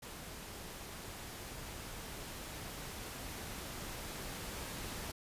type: noise with level ramp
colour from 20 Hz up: pink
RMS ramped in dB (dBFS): -48 to -43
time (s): 0.02-5.12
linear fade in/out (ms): 10
effects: resampled to 32000 Hz